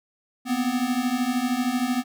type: beating tone pair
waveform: square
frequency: 241.6 / 254.6 Hz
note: B3 / C4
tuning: -38 / -47 cents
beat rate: 13 Hz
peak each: -27 / -25 dBFS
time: 0.45-2.04 s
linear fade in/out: 50 ms
effects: none